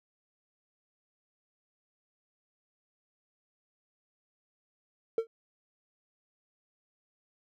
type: tone with exponential decay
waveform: triangle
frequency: 453.3 Hz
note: A#4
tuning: 48 cents flat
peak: -18 dBFS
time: 5.18-5.27 s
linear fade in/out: 2 ms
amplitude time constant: 19 ms
effects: tanh soft clip ceiling -19 dBFS